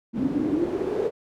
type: noise with band-pass filter sweep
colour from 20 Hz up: pink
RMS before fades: -25 dBFS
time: 0.13-1.11 s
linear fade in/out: 50 ms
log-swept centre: 240 to 460 Hz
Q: 7.4
effects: none